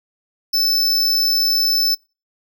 square tone, 5274 Hz, E8, in tune, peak -15 dBFS, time 0.53-1.95 s, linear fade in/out 10 ms, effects noise-tail reverb RT60 0.3 s tail -24 dB re dry

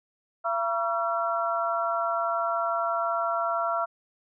harmonic tone with a mistuned harmonic, 225.9 Hz, A3, 46 cents sharp, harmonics 3 / 4 / 5 / 6, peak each -28 / -33 / -34 / -28 dBFS, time 0.44-3.86 s, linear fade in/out 20 ms, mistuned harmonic 4, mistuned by +96 cents, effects none

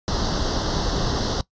pink noise with comb filter, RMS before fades -23 dBFS, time 0.08-1.41 s, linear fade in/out 0 ms, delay 0.21 ms, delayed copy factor +1, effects noise-tail reverb RT60 0.1 s tail -19 dB re dry + resampled to 16000 Hz

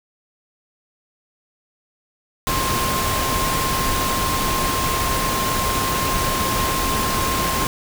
sine tone in noise, 1059 Hz, C6, 21 cents sharp, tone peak -23 dBFS, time 2.47-7.67 s, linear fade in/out 0 ms, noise pink, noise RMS -22 dBFS, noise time 2.47-7.67 s, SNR -4 dB, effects none

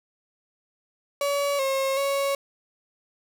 35% pulse tone with pitch steps, 567 / 538 / 555 Hz, C#5 / C5 / C#5, +39 / +48 / +2 cents, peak -21 dBFS, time 1.21-2.35 s, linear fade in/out 2 ms, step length 380 ms, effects none

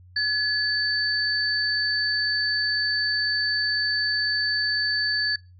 sine tone pair together, 1700 / 4538 Hz, G#6 / C#8, +40 / +40 cents, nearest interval octave + perfect fourth, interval 1700 cents, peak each -24 dBFS, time 0.16-5.36 s, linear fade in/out 5 ms, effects noise-tail reverb RT60 0.3 s tail -26 dB re dry + added 90 Hz sine -47 dBFS peak until 5.59 s

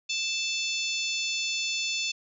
harmonic tone, 880 Hz, A5, in tune, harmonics 3 / 4 / 5 / 6 / 7 / 8, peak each -31 / -33 / -35 / -37 / -38 / -39 dBFS, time 0.09-2.12 s, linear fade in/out 10 ms, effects none

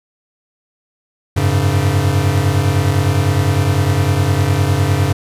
square chord, F# suspended second, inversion none, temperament equal with one note detuned, 92.5 / 102.34 / 138.59 Hz, F#2 / G#2 / C#3, 0 / -25 / 0 cents, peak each -17 / -17 / -18 dBFS, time 1.36-5.13 s, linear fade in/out 10 ms, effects resampled to 32000 Hz + 8-bit

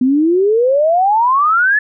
sine exponential sweep, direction up, 246.9 to 1754 Hz, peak -9 dBFS, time 0.01-1.79 s, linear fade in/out 5 ms, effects none

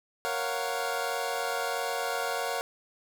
25% pulse chord, Gb major seventh, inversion first, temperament equal, 466.2 / 554.4 / 698.5 / 740 Hz, Bb4 / Db5 / F5 / Gb5, 0 / 0 / 0 / 0 cents, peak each -31 dBFS, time 0.25-2.61 s, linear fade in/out 0 ms, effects 8-bit

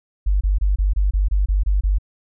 sine tone bursts, 49 Hz, G1, in tune, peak -14 dBFS, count 10, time 0.26-1.985 s, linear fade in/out 10 ms, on 150 ms, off 25 ms, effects none

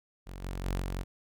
sawtooth tone with level steps, 45.9 Hz, F#1, 13 cents flat, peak -37 / -31 / -26 / -29 dBFS, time 0.26-1.04 s, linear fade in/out 20 ms, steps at 0.42 / 0.64 / 0.8 s, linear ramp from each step 20 ms, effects none

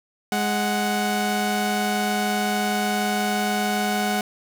sawtooth tone pair together, 207.7 / 740.2 Hz, G#3 / F#5, 0 / 0 cents, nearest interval octave + minor seventh, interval 2200 cents, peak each -20 dBFS, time 0.32-4.21 s, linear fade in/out 2 ms, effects none

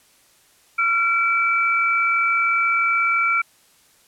sine tone pair together, 1369 / 2312 Hz, F6 / D7, -35 / -28 cents, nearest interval major sixth, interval 907 cents, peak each -19 dBFS, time 0.78-3.42 s, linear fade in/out 10 ms, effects white hiss -56 dBFS RMS until 4.07 s + low-pass 12000 Hz 12 dB/octave

